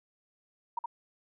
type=tone with echo; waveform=sine; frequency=942 Hz; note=A#5; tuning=18 cents sharp; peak=-29 dBFS; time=0.77-0.79 s; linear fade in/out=5 ms; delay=69 ms; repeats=1; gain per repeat=-2 dB; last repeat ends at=0.859 s; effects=none